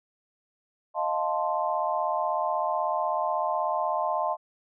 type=chord; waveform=sine; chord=F dominant seventh; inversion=third; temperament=equal; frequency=622.3 / 698.5 / 880 / 1046.5 Hz; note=Eb5 / F5 / A5 / C6; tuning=0 / 0 / 0 / 0 cents; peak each=-30 dBFS; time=0.94-4.37 s; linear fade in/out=50 ms; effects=none